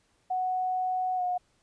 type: tone with pitch glide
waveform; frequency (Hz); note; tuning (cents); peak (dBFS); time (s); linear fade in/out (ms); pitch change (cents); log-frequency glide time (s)
sine; 740 to 722.7; F#5 to F#5; 0 to -41; -26; 0.3-1.38; 10; -41; 1.16-1.22
effects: pink hiss -69 dBFS RMS until 1.62 s + resampled to 22050 Hz